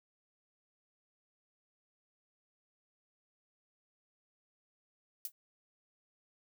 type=noise with exponential decay; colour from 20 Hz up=violet; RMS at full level=-34 dBFS; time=5.25-5.32 s; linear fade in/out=1 ms; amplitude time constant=15 ms; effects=none